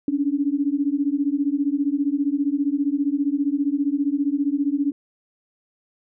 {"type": "beating tone pair", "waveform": "sine", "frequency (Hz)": [277.2, 292.2], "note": ["C#4", "D4"], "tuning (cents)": [0, -9], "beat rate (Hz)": 15, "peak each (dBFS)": -22, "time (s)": [0.08, 4.92], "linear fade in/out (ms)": 2, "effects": []}